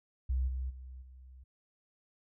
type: tone with level steps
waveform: sine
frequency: 64.2 Hz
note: C2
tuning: 32 cents flat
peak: -28 / -33 / -44 / -50 dBFS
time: 0.29-1.44 s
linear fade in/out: 10 ms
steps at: 0.47 / 0.69 / 1.01 s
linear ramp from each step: 20 ms
effects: none